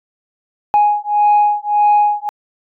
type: beating tone pair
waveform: sine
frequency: 830.6 / 832.3 Hz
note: G#5 / G#5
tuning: 0 / +4 cents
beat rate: 1.7 Hz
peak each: -12 dBFS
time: 0.74-2.29 s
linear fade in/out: 0 ms
effects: tanh soft clip ceiling -5 dBFS